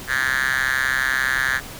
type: tone with high-pass filter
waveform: 5% pulse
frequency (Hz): 131.6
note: C3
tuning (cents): +10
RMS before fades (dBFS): -21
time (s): 0.07-1.61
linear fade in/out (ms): 50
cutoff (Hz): 1700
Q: 7
effects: pink hiss -36 dBFS RMS until 1.79 s